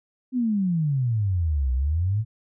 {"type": "exponential two-way sweep", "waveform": "sine", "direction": "down then up", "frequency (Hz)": [261.6, 61.74, 115.2], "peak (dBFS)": -20, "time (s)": [0.32, 2.25], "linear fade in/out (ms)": 50, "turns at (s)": 1.73, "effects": []}